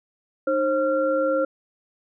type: tone cluster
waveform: sine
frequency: 306 / 534 / 1376 Hz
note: D#4 / C5 / F6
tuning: -29 / +35 / -26 cents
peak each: -27 / -20 / -28 dBFS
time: 0.47-1.45 s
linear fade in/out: 5 ms
effects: none